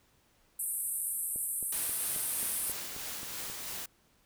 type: band-pass noise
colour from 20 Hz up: pink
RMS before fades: -35 dBFS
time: 0.59-2.72 s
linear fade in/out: 5 ms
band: 8400 to 13000 Hz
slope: 96 dB/octave
type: click train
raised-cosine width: 2 ms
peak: -35 dBFS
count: 9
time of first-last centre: 1.36-3.499 s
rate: 3.74 Hz
type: noise with tremolo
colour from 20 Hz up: white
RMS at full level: -39 dBFS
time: 1.72-3.86 s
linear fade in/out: 5 ms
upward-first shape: sine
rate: 3.1 Hz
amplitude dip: 25%
effects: pink hiss -68 dBFS RMS until 4.25 s